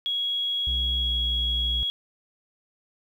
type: tone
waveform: sine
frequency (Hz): 3322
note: G#7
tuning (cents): 0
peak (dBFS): -24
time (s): 0.06-1.9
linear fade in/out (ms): 0
type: tone with pitch glide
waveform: triangle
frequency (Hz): 62.3 to 59.28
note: B1 to A#1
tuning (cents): +16 to +30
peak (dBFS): -25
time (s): 0.67-1.83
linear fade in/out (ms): 0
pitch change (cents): -86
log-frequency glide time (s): 0.97-1.13
effects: 9-bit